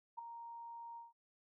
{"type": "tone with ADSR envelope", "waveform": "sine", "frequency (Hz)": 932.3, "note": "A#5", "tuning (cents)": 0, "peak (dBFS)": -39, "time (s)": [0.17, 1.13], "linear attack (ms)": 19, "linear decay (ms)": 4, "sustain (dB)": -8, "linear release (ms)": 160, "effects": []}